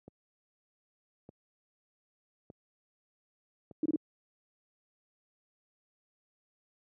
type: click train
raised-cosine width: 2 ms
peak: -35 dBFS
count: 4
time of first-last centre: 0.08-3.712 s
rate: 0.826 Hz
type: tone bursts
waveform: sine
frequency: 311.1 Hz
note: D#4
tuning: in tune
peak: -26 dBFS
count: 3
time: 3.83-3.96 s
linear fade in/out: 2 ms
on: 26 ms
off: 26 ms
effects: high-pass 100 Hz 12 dB/octave